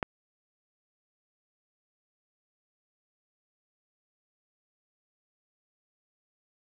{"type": "click", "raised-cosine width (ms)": 0.5, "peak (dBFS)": -13, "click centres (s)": 0.028, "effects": []}